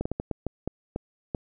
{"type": "slowing click train", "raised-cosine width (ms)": 2, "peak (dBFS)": -15, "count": 9, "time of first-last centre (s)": [0.01, 1.348], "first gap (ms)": 45, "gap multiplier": 1.36, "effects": []}